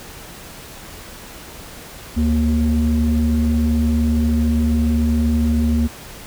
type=tone pair together; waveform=sine; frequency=73.45 / 233.2 Hz; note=D2 / A#3; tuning=+1 / +1 cents; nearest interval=octave + minor sixth; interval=2000 cents; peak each=-15 dBFS; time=2.16-5.88 s; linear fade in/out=20 ms; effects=tanh soft clip ceiling -10 dBFS + pink hiss -37 dBFS RMS until 6.26 s